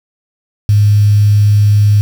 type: tone with quantisation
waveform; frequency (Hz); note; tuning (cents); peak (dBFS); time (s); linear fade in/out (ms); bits
sine; 103.7; G#2; -2; -5; 0.69-2.01; 0; 5
effects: none